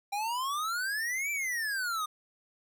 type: exponential two-way sweep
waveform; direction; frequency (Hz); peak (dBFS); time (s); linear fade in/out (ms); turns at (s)
square; up then down; 790 to 2359 to 1213; -31; 0.12-2.06; 10; 1.31
effects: none